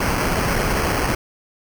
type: noise with sample-and-hold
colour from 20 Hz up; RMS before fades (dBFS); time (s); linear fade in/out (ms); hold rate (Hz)
pink; -20; 0-1.15; 5; 3675
effects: none